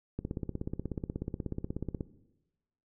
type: click train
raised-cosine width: 3 ms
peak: -21 dBFS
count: 31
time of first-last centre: 0.19-2.008 s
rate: 16.5 Hz
effects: noise-tail reverb RT60 1.0 s tail -17 dB re dry